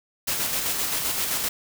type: noise with tremolo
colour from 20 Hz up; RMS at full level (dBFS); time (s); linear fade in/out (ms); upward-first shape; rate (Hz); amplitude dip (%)
white; -25; 0.27-1.49; 10; square; 7.7; 30
effects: none